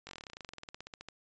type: slowing click train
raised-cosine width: 0.2 ms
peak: -27 dBFS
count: 25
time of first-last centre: 0.07-1.086 s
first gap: 20 ms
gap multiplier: 1.06
effects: resampled to 16000 Hz